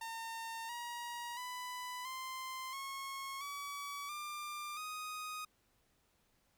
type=tone with pitch steps; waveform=sawtooth; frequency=910 / 951.9 / 995.8 / 1041.7 / 1089.7 / 1139.9 / 1192.5 / 1247.4 Hz; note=A#5 / A#5 / B5 / C6 / C#6 / C#6 / D6 / D#6; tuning=-42 / +36 / +14 / -8 / -30 / +48 / +26 / +4 cents; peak=-38 dBFS; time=0.01-5.45 s; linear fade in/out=5 ms; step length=680 ms; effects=pink hiss -75 dBFS RMS until 6.57 s